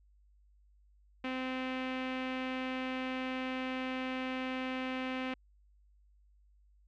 sawtooth tone with low-pass filter, 258.5 Hz, C4, 21 cents flat, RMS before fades -37 dBFS, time 1.24-5.34 s, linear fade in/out 5 ms, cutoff 2600 Hz, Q 2.6, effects added 50 Hz sine -62 dBFS peak until 6.87 s

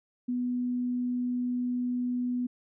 sine tone, 246.9 Hz, B3, in tune, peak -27 dBFS, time 0.28-2.47 s, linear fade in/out 10 ms, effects none

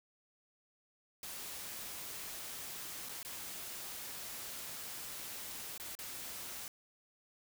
white noise with dropouts, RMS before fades -45 dBFS, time 1.23-6.68 s, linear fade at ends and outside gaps 1 ms, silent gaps 3.088-3.092 / 3.23-3.249 / 5.778-5.798 / 5.952-5.989 s, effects none

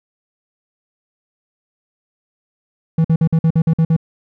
triangle tone bursts, 162.1 Hz, E3, 29 cents flat, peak -8 dBFS, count 9, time 2.98-3.965 s, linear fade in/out 5 ms, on 65 ms, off 50 ms, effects none

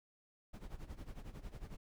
brown noise with tremolo, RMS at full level -45 dBFS, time 0.53-1.77 s, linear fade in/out 10 ms, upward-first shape sine, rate 11 Hz, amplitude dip 80%, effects none

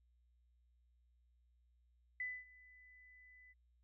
sine tone with ADSR envelope, 2000 Hz, B6, 21 cents sharp, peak -38 dBFS, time 2.2-3.54 s, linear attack 3 ms, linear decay 240 ms, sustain -22 dB, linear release 30 ms, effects added 60 Hz sine -70 dBFS peak until 3.83 s

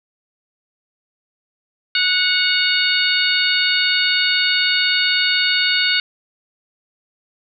harmonic tone with a mistuned harmonic, 737 Hz, F#5, 7 cents flat, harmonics 2 / 3 / 4 / 5 / 6, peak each -21 / -21 / -21 / -21 / -21 dBFS, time 1.95-6 s, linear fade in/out 2 ms, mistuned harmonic 4, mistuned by -44 cents, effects none

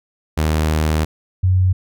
sawtooth / sine tone pair in turn, 77.78 / 92.67 Hz, D#2 / F#2, 0 / +3 cents, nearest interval minor third, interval 303 cents, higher second, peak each -11 dBFS, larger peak neither, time 0.37-1.05 / 1.43-1.73 s, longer first, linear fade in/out 10 ms, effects none

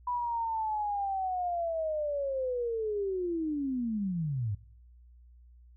sine linear sweep, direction down, 987.8 to 95.7 Hz, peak -29 dBFS, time 0.07-4.55 s, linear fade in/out 5 ms, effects noise-tail reverb RT60 0.7 s tail -23 dB re dry + added 60 Hz sine -53 dBFS peak until 5.76 s

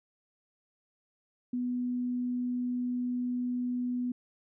sine tone, 247 Hz, B3, in tune, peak -29 dBFS, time 1.53-4.12 s, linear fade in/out 5 ms, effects none

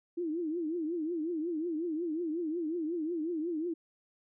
sine tone with vibrato, 327.7 Hz, E4, 10 cents flat, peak -31 dBFS, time 0.17-3.74 s, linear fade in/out 10 ms, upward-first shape triangle, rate 5.5 Hz, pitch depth 170 cents each way, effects none

